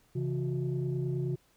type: tone cluster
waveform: sine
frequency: 135.4 / 164.9 / 362.6 Hz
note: C#3 / E3 / F#4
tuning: -40 / +1 / -35 cents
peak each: -30 / -35 / -35 dBFS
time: 0.15-1.36 s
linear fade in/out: 10 ms
effects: tanh soft clip ceiling -23 dBFS + pink hiss -67 dBFS RMS until 1.56 s